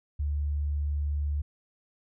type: tone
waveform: sine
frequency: 73 Hz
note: D2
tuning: 10 cents flat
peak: -26 dBFS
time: 0.19-1.42 s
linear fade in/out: 10 ms
effects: none